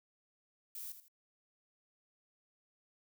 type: noise with echo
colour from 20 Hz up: violet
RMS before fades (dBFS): -45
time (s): 0.75-0.92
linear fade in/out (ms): 2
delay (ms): 81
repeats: 2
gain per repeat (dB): -10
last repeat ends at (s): 1.082
effects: none